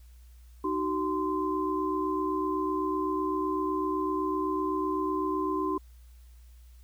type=tone cluster; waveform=sine; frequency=309 / 376.9 / 1035 Hz; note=D#4 / F#4 / C6; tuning=-12 / +32 / -19 cents; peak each=-31 dBFS; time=0.64-5.78 s; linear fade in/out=5 ms; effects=added 60 Hz sine -49 dBFS peak until 6.83 s + white hiss -66 dBFS RMS until 6.83 s